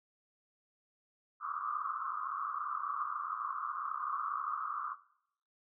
white band-pass noise, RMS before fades -38 dBFS, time 1.4-4.96 s, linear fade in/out 50 ms, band 1100 to 1300 Hz, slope 96 dB/octave, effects noise-tail reverb RT60 0.7 s tail -18 dB re dry

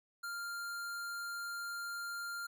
square tone, 1396 Hz, F6, 1 cent flat, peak -40 dBFS, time 0.23-2.47 s, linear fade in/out 10 ms, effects none

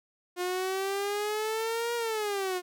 sawtooth exponential two-way sweep, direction up then down, 355.6 to 475.8 to 355.6 Hz, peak -25 dBFS, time 0.36-2.62 s, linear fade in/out 50 ms, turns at 1.95 s, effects none

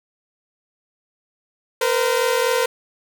sawtooth tone pair together, 466.2 / 510.2 Hz, A#4 / C5, 0 / -44 cents, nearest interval major second, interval 156 cents, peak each -16 dBFS, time 1.81-2.66 s, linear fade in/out 5 ms, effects none

